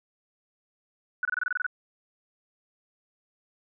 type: tone bursts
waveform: sine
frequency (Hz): 1480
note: F#6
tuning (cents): 0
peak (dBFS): -24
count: 10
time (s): 1.23-1.665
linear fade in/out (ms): 2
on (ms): 21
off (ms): 25
effects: none